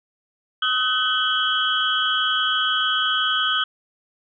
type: tone cluster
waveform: sine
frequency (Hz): 1267 / 1516 / 3035 / 3289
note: D#6 / F#6 / F#7 / G#7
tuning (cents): +31 / +42 / +43 / -18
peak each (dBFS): -24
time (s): 0.62-3.64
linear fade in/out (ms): 5
effects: none